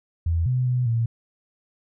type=tone with pitch steps; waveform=sine; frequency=83.4 / 126.6 / 125 / 115.5 Hz; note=E2 / B2 / B2 / A#2; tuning=+21 / +43 / +21 / -16 cents; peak=-19 dBFS; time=0.26-1.06 s; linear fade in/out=5 ms; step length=200 ms; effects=none